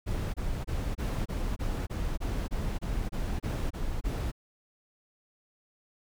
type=noise bursts; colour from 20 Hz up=brown; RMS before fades=-31 dBFS; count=14; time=0.06-4.318 s; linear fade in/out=20 ms; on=280 ms; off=26 ms; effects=none